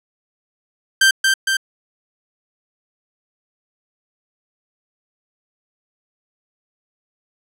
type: tone with echo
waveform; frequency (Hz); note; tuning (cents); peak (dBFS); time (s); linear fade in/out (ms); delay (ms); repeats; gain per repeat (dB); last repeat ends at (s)
sawtooth; 1568; G6; 0; -6; 1.01-1.11; 5; 230; 2; -3; 1.57
effects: low-pass 12000 Hz 12 dB/octave